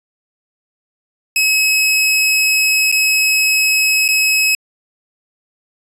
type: tone with dropouts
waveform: sawtooth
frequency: 2564 Hz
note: E7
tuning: 49 cents flat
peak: -8 dBFS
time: 1.36-4.55 s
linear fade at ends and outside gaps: 2 ms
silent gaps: 2.916-2.924 / 4.08-4.087 s
effects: resampled to 32000 Hz